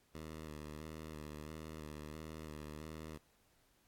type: tone with vibrato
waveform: 10% pulse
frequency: 77 Hz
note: D#2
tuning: 17 cents flat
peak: -38 dBFS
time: 0.14-3.18 s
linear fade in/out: 10 ms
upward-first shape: square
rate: 1.5 Hz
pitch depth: 35 cents each way
effects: pink hiss -73 dBFS RMS until 3.87 s + AAC 64 kbps